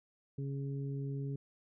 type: harmonic tone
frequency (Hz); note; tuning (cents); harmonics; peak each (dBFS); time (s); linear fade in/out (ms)
138.59; C#3; 0; 1 / 2 / 3; -36 / -45 / -47; 0.38-1.36; 5
effects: none